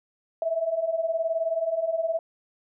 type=beating tone pair; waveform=sine; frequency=641 / 660 Hz; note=E5 / E5; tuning=-49 / +2 cents; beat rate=19 Hz; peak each=-29 / -25 dBFS; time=0.42-2.19 s; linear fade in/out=2 ms; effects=none